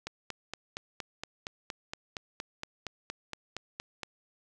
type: click train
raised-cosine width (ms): 0.2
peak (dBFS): -19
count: 18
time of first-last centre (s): 0.07-4.033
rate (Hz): 4.29
effects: none

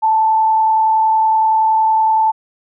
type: tone with frequency modulation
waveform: sine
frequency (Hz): 880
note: A5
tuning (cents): 0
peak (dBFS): -10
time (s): 0.02-2.32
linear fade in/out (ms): 20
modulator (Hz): 30.7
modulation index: 0.37
effects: none

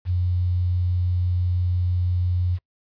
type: tone with quantisation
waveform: sine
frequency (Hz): 89.4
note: F2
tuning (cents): +41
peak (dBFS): -19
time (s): 0.05-2.59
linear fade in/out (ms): 50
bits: 8
effects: noise-tail reverb RT60 0.1 s tail -25 dB re dry + resampled to 11025 Hz

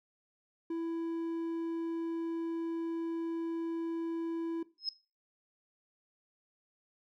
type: tone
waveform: triangle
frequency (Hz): 331.5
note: E4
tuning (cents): +10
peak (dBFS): -31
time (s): 0.7-4.63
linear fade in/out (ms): 5
type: tone with exponential growth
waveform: sine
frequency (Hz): 5150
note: E8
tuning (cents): -41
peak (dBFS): -27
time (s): 4.78-4.89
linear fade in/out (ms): 2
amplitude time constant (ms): 23
effects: noise-tail reverb RT60 0.3 s tail -18 dB re dry

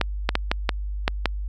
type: clicks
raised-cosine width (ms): 0.3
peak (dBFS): -3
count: 7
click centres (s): 0.013 / 0.291 / 0.354 / 0.515 / 0.692 / 1.079 / 1.257
effects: added 50 Hz sine -26 dBFS peak until 1.48 s

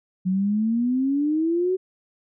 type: exponential sweep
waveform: sine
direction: up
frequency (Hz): 182.1 to 379.4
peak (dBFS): -19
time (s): 0.25-1.77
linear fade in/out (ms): 20
effects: none

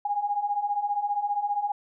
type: beating tone pair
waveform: sine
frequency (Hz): 809 / 824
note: G#5 / G#5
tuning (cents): -46 / -14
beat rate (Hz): 15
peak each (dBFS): -30 / -26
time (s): 0.05-1.72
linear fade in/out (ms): 5
effects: none

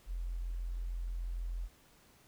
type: tone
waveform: sine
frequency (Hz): 43.25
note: F1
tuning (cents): -16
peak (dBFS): -35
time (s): 0.06-1.69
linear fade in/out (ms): 50
effects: pink hiss -64 dBFS RMS until 2.27 s

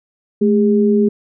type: tone pair together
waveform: sine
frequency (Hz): 215.2 / 406.2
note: A3 / G#4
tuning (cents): -38 / -38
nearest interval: major seventh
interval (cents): 1100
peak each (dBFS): -12 / -14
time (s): 0.41-1.09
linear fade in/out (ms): 10
effects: none

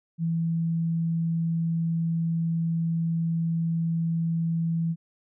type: tone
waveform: sine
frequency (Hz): 165.4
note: E3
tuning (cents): +6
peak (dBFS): -23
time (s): 0.18-4.96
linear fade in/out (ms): 50
effects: none

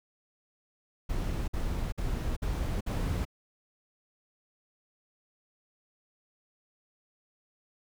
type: noise bursts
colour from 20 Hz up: brown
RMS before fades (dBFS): -31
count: 5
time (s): 1.09-3.252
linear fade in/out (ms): 10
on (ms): 390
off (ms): 53
effects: none

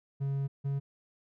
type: tone pair in turn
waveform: triangle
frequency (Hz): 138.1 / 138.98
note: C#3 / C#3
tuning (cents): -6 / +5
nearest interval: unison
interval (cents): 11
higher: second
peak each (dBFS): -27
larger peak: neither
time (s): 0.2-0.48 / 0.64-0.8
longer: first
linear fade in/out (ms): 20
effects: none

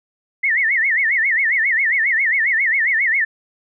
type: tone with vibrato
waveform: sine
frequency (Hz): 1975.5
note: B6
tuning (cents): 0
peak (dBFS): -14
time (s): 0.43-3.25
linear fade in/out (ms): 10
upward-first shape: sine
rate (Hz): 7.4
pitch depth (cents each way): 200
effects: none

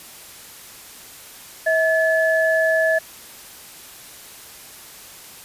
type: tone pair together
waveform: sine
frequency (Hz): 644.6 / 1721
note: E5 / A6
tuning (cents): -39 / -39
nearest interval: octave + perfect fourth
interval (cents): 1700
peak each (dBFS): -17 / -19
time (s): 1.66-2.99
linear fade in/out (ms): 10
effects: white hiss -41 dBFS RMS until 5.44 s + resampled to 32000 Hz

